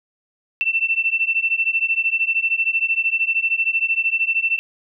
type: beating tone pair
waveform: sine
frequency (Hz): 2676 / 2689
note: E7 / E7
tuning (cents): +25 / +34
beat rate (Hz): 13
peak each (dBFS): -20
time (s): 0.61-4.59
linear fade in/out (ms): 0
effects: none